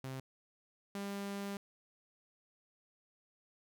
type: tone pair in turn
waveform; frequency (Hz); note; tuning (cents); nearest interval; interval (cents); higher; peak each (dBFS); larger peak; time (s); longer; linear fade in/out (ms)
sawtooth; 132 / 199.67; C3 / G3; +16 / +32; perfect fifth; 716; second; -37 / -35; second; 0.04-0.2 / 0.95-1.57; second; 2
effects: none